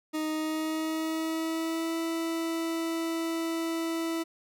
40% pulse tone with pitch glide, 311.1 to 329.2 Hz, D#4 to E4, 0 to -2 cents, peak -28 dBFS, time 0.13-4.24 s, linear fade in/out 20 ms, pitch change +98 cents, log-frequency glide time 0.3-1.98 s, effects none

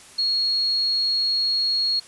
sine tone, 4308 Hz, C8, 50 cents sharp, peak -19 dBFS, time 0.18-2 s, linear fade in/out 10 ms, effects white hiss -46 dBFS RMS until 2.07 s + resampled to 24000 Hz

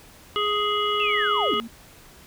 harmonic tone, 416.8 Hz, G#4, 6 cents sharp, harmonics 1 / 3 / 5 / 7 / 8, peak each -27 / -24 / -34 / -27 / -34 dBFS, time 0.36-1.6 s, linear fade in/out 0 ms
sine linear sweep, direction down, 2760 to 233.1 Hz, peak -24 dBFS, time 1-1.54 s, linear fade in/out 0 ms
sine tone, 230 Hz, A#3, 23 cents flat, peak -33 dBFS, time 1.54-1.68 s, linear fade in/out 10 ms
effects pink hiss -49 dBFS RMS until 2.26 s

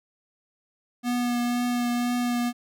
square tone with vibrato, 242.6 Hz, B3, 31 cents flat, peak -24 dBFS, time 1.03-2.53 s, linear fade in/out 50 ms, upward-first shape triangle, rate 2 Hz, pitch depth 16 cents each way, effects none

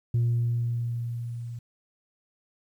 sine tone with level ramp, 118.4 Hz, A#2, 27 cents sharp, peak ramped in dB -18 to -34 dBFS, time 0.14-1.59 s, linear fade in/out 5 ms, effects tanh soft clip ceiling -19 dBFS + 10-bit

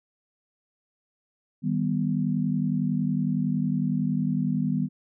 sine chord, Eb augmented, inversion none, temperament equal with one note detuned, 156.1 / 196 / 246.9 Hz, Eb3 / G3 / B3, +6 / 0 / 0 cents, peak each -27 dBFS, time 1.62-4.89 s, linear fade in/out 50 ms, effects none

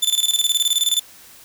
sawtooth tone with tremolo, 3520 Hz, A7, in tune, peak -11 dBFS, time 0.02-1 s, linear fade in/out 10 ms, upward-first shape square, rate 19 Hz, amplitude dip 75%, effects white hiss -45 dBFS RMS until 1.44 s

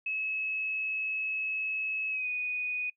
sine tone with pitch glide, 2581 to 2482 Hz, E7 to D#7, -37 to -5 cents, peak -30 dBFS, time 0.06-2.9 s, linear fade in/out 5 ms, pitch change -68 cents, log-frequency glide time 2.1-2.28 s, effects noise-tail reverb RT60 0.1 s tail -23 dB re dry

